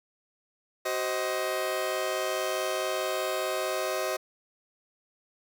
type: chord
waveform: sawtooth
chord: C diminished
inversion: second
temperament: just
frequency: 376.7 / 523.3 / 627.9 Hz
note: Gb4 / C5 / Eb5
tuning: +31 / 0 / +16 cents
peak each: -30 / -29 / -27 dBFS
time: 0.85-4.17 s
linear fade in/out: 10 ms
effects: none